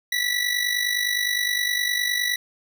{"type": "tone with amplitude modulation", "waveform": "25% pulse", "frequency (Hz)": 1956, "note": "B6", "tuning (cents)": -17, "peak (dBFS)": -15, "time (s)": [0.12, 2.36], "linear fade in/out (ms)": 5, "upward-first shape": "sine", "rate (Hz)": 49.7, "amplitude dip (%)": 65, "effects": []}